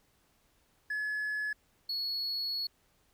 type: tone pair in turn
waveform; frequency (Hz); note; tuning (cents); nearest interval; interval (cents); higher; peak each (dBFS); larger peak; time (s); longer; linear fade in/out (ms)
triangle; 1705 / 4366; G#6 / C#8; +45 / -27; octave + major third; 1628; second; -29 / -30; first; 0.9-1.53 / 1.89-2.67; second; 5
effects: tanh soft clip ceiling -26 dBFS + pink hiss -70 dBFS RMS until 3.13 s